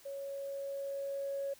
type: tone with level ramp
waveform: sine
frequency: 554.4 Hz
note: C#5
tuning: in tune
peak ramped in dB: -39 to -33 dBFS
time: 0.05-1.54 s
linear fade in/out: 10 ms
effects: tanh soft clip ceiling -29 dBFS + white hiss -60 dBFS RMS until 1.59 s